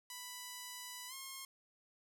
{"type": "tone with pitch glide", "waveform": "5% pulse", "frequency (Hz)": [990, 1073.4], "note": ["B5", "C6"], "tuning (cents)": [4, 44], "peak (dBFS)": -34, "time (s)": [0.1, 1.45], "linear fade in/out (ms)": 2, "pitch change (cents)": 140, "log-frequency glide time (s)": [1.08, 1.14], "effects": []}